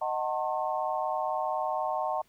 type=chord; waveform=sine; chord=D# diminished seventh; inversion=none; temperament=just; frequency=622.3 / 746.7 / 896 / 1075.3 Hz; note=D#5 / F#5 / A5 / C6; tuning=0 / +16 / +31 / +47 cents; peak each=-33 / -32 / -33 / -35 dBFS; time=0.01-2.22 s; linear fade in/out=10 ms; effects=pink hiss -66 dBFS RMS until 2.28 s